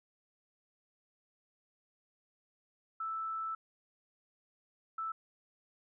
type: tone bursts at uneven times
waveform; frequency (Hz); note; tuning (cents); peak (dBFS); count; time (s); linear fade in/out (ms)
sine; 1318.5; E6; 0; -35; 2; 3-3.55 / 4.98-5.12; 5
effects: none